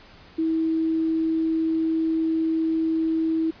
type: tone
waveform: sine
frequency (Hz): 322.7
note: E4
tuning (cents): -37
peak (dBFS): -20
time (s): 0.38-3.51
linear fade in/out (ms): 10
effects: pink hiss -49 dBFS RMS until 3.6 s + resampled to 11025 Hz